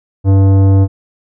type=tone with tanh clipping; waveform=sine; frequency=97.2 Hz; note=G2; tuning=14 cents flat; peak=-7 dBFS; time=0.24-0.88 s; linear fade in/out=50 ms; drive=14 dB; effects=none